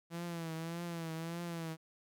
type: tone with vibrato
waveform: sawtooth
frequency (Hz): 166.8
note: E3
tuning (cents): +21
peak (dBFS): -35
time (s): 0.1-1.77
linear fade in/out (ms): 50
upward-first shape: triangle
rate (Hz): 1.7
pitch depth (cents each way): 71
effects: none